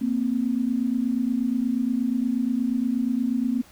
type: tone pair together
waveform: sine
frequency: 232 / 260.4 Hz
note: A#3 / C4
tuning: -8 / -8 cents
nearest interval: major second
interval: 200 cents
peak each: -24 dBFS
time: 0.01-3.62 s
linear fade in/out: 10 ms
effects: pink hiss -52 dBFS RMS until 3.71 s